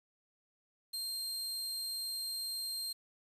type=tone; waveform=sawtooth; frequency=4186 Hz; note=C8; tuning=in tune; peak=-34 dBFS; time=0.93-2.93 s; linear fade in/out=10 ms; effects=resampled to 32000 Hz + 10-bit